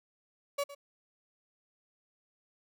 35% pulse tone with echo, 567 Hz, C#5, 39 cents sharp, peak -28 dBFS, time 0.58-0.64 s, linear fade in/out 10 ms, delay 110 ms, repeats 1, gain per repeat -15 dB, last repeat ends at 0.75 s, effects none

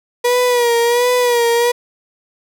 35% pulse tone with vibrato, 481.8 Hz, B4, 43 cents flat, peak -10 dBFS, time 0.24-1.72 s, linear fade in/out 10 ms, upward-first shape sine, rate 1.4 Hz, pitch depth 54 cents each way, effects none

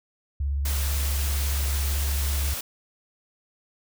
sine tone with vibrato, 70 Hz, C#2, 18 cents sharp, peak -23 dBFS, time 0.4-2.54 s, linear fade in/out 5 ms, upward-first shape sine, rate 18 Hz, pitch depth 70 cents each way
white noise, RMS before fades -32 dBFS, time 0.65-2.61 s, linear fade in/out 5 ms
effects none

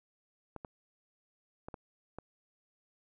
clicks, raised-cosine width 1 ms, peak -28 dBFS, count 5, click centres 0.563 / 0.648 / 1.685 / 1.742 / 2.186 s, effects none

